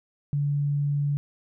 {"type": "tone", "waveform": "sine", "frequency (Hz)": 143.9, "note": "D3", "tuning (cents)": -35, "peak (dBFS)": -22, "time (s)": [0.33, 1.17], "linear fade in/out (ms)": 0, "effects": []}